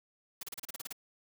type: noise bursts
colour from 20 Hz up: white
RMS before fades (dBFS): -41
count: 10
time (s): 0.41-0.927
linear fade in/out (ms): 5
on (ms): 22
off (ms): 33
effects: none